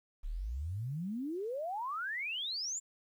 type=exponential sweep; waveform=sine; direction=up; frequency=32.78 to 7459 Hz; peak=-35 dBFS; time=0.23-2.8 s; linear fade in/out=20 ms; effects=11-bit